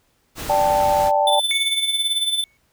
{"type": "noise", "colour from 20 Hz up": "pink", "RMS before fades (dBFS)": -30, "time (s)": [0.35, 1.12], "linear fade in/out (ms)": 50}
{"type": "chord", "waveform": "sine", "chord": "D suspended fourth", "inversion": "none", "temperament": "equal", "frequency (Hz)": [587.3, 784, 880], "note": ["D5", "G5", "A5"], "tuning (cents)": [0, 0, 0], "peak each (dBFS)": -19, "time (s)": [0.49, 1.4], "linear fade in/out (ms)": 10}
{"type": "tone with tremolo", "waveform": "square", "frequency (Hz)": 3520, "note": "A7", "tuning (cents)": 0, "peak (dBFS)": -17, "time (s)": [1.27, 2.44], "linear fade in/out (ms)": 2, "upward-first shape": "sine", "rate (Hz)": 18, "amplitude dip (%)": 60}
{"type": "tone with exponential decay", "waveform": "triangle", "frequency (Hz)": 2217, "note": "C#7", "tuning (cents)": 0, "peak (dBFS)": -19, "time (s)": [1.51, 2.57], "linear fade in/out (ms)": 0, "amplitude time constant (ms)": 230}
{"effects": ["pink hiss -64 dBFS RMS until 2.72 s"]}